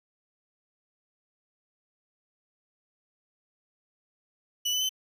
30% pulse tone with pitch steps, 2960 / 3007 / 3054 Hz, F#7 / F#7 / G7, 0 / +27 / -46 cents, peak -23 dBFS, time 4.65-4.893 s, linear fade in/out 10 ms, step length 81 ms, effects none

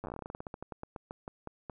slowing click train, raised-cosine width 1 ms, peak -26 dBFS, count 25, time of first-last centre 0.04-1.698 s, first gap 9 ms, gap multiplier 1.15, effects none

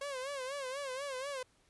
sawtooth tone with vibrato, 540 Hz, C#5, 45 cents flat, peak -34 dBFS, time 0.01-1.43 s, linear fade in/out 5 ms, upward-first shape sine, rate 4.1 Hz, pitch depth 110 cents each way, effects pink hiss -70 dBFS RMS until 1.69 s + resampled to 24000 Hz

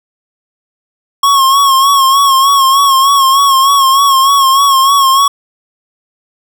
square tone with vibrato, 1092 Hz, C#6, 26 cents flat, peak -6 dBFS, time 1.23-5.28 s, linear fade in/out 5 ms, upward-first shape sine, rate 3.3 Hz, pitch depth 53 cents each way, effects none

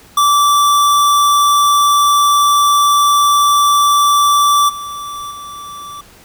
square tone with level steps, 1163 Hz, D6, 17 cents flat, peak -9 / -24 / -28 dBFS, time 0.17-6.01 s, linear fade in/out 5 ms, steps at 4.68 / 5.3 s, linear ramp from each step 20 ms, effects pink hiss -43 dBFS RMS until 6.24 s

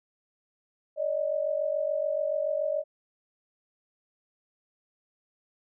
sine tone pair together, 572 / 619 Hz, D5 / D#5, -46 / -9 cents, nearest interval minor second, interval 137 cents, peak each -29 / -28 dBFS, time 0.96-2.84 s, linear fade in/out 50 ms, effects none

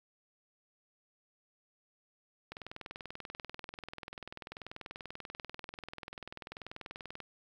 click train, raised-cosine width 0.3 ms, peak -27 dBFS, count 97, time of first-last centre 2.52-7.203 s, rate 20.5 Hz, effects 10-bit

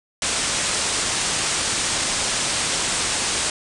white low-pass noise, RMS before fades -23 dBFS, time 0.22-3.5 s, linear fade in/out 2 ms, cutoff 9400 Hz, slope 96 dB/octave, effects none

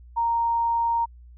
sine tone, 930 Hz, A#5, 4 cents flat, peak -20 dBFS, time 0.16-1.06 s, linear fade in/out 20 ms, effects added 60 Hz sine -44 dBFS peak until 1.37 s

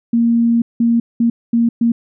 sine tone bursts at uneven times, 233.1 Hz, A#3, in tune, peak -10 dBFS, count 5, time 0.13-0.62 / 0.8-1 / 1.2-1.3 / 1.53-1.69 / 1.81-1.92 s, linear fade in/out 5 ms, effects none

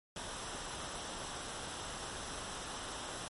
pink noise with comb filter, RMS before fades -43 dBFS, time 0.16-3.28 s, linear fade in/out 2 ms, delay 0.44 ms, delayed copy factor -0.5, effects MP3 48 kbps

